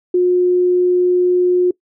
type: tone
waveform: sine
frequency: 359.6 Hz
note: F#4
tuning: 49 cents flat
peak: -10 dBFS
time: 0.14-1.71 s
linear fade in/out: 5 ms
effects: noise-tail reverb RT60 0.1 s tail -22 dB re dry